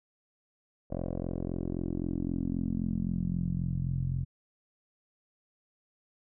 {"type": "tone with low-pass filter sweep", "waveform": "10% pulse", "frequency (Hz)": 43.84, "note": "F1", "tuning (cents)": 7, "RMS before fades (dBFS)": -32, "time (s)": [0.9, 4.25], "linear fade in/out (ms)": 20, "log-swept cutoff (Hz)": [550, 120], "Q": 3.4, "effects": []}